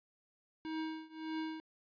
square tone with tremolo, 317.1 Hz, D#4, 33 cents sharp, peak -36 dBFS, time 0.65-1.6 s, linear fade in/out 0 ms, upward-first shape triangle, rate 1.7 Hz, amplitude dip 95%, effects resampled to 11025 Hz

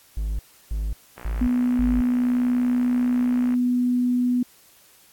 triangle tone bursts, 52.4 Hz, G#1, 16 cents sharp, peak -21 dBFS, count 4, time 0.17-2.01 s, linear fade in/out 0 ms, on 220 ms, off 320 ms
click train, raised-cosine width 0.5 ms, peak -24 dBFS, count 144, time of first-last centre 1.18-3.54 s, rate 60.6 Hz
sine tone, 246.9 Hz, B3, in tune, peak -18 dBFS, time 1.41-4.43 s, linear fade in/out 5 ms
effects white hiss -54 dBFS RMS until 5.12 s + AAC 64 kbps

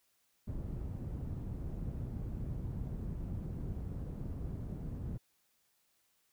white low-pass noise, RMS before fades -40 dBFS, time 0.47-5.18 s, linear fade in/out 10 ms, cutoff 130 Hz, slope 12 dB/octave, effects white hiss -75 dBFS RMS until 6.32 s

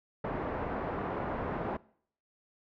white low-pass noise, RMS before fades -35 dBFS, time 0.24-1.77 s, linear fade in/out 5 ms, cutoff 880 Hz, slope 12 dB/octave, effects noise-tail reverb RT60 0.6 s tail -22 dB re dry + low-pass 2000 Hz 12 dB/octave

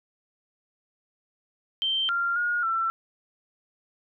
sine tone with pitch steps, 3130 / 1388 / 1434 / 1342 Hz, G7 / F6 / F6 / E6, -3 / -11 / +45 / +31 cents, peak -23 dBFS, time 1.82-2.9 s, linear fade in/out 0 ms, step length 270 ms, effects none

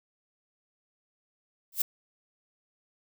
violet noise with exponential growth, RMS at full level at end -20 dBFS, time 1.72-1.82 s, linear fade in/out 5 ms, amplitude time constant 21 ms, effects none

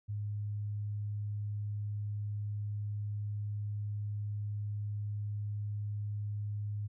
sine tone, 103.83 Hz, G#2, in tune, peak -34 dBFS, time 0.08-6.88 s, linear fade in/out 20 ms, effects none

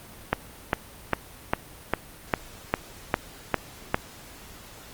click train, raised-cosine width 0.5 ms, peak -5 dBFS, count 10, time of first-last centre 0.33-3.944 s, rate 2.49 Hz, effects pink hiss -46 dBFS RMS until 4.93 s + Opus 32 kbps

